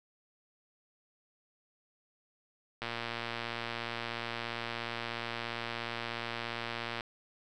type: click train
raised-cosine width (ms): 0.3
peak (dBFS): -20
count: 491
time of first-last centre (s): 2.82-7.008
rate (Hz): 117
effects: none